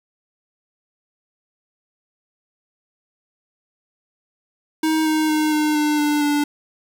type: tone with pitch steps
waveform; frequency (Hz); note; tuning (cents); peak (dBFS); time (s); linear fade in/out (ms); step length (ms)
square; 315.6 / 311.6 / 307.7 / 303.8 / 300 / 296.2 / 292.4; D#4 / D#4 / D#4 / D#4 / D4 / D4 / D4; +25 / +3 / -19 / -41 / +37 / +15 / -7; -17; 4.83-6.44; 5; 230
effects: 8-bit